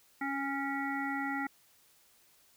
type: harmonic tone with a mistuned harmonic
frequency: 277.2 Hz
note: C#4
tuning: in tune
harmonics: 1 / 3 / 5 / 7 / 8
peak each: -36 / -38 / -40 / -38 / -47 dBFS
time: 0.21-1.47 s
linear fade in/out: 5 ms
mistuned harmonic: 3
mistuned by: -20 cents
effects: white hiss -65 dBFS RMS until 2.56 s